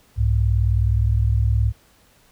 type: tone pair together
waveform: sine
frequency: 65 / 104.29 Hz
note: C2 / G#2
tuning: -11 / +8 cents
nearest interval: minor sixth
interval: 819 cents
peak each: -18 dBFS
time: 0.16-1.73 s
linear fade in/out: 50 ms
effects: pink hiss -56 dBFS RMS until 2.31 s